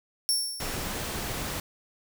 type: tone with exponential decay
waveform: 25% pulse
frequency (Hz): 5460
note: F8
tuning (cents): -40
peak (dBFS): -16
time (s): 0.29-1.03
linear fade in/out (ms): 0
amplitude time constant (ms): 160
type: noise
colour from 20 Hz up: pink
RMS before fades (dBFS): -33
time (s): 0.6-1.6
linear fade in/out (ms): 2
effects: none